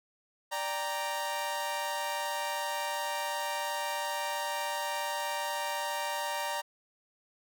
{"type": "chord", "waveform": "sawtooth", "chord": "G minor", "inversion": "second", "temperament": "equal", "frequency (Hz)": [587.3, 784, 932.3], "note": ["D5", "G5", "Bb5"], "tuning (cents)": [0, 0, 0], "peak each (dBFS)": [-34, -36, -30], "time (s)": [0.51, 6.62], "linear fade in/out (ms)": 20, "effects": []}